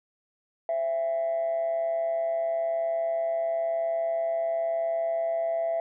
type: tone with amplitude modulation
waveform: sine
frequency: 666 Hz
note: E5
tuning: 18 cents sharp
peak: -21 dBFS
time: 0.69-5.8 s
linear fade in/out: 2 ms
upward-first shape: sine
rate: 141 Hz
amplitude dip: 50%
effects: tanh soft clip ceiling -21 dBFS